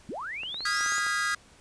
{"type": "linear sweep", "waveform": "sine", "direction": "up", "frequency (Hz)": [162.7, 7040], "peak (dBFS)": -33, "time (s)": [0.09, 0.99], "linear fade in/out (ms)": 0}
{"type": "clicks", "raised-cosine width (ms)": 0.5, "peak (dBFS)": -27, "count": 8, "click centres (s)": [0.434, 0.544, 0.606, 0.809, 0.862, 0.922, 0.982, 1.066]}
{"type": "chord", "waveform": "45% pulse", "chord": "F half-diminished seventh", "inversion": "third", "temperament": "equal with one note detuned", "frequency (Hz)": [1244.5, 1396.9, 1638.3, 1975.5], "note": ["Eb6", "F6", "Ab6", "Cb7"], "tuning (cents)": [0, 0, -24, 0], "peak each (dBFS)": [-32, -34, -29, -34], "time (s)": [0.65, 1.35], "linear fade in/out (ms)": 5}
{"effects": ["pink hiss -56 dBFS RMS until 1.6 s", "resampled to 22050 Hz"]}